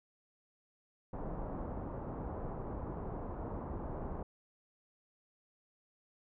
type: low-pass noise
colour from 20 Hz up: pink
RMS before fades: -41 dBFS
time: 1.13-4.23 s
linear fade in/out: 5 ms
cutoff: 1000 Hz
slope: 24 dB/octave
effects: none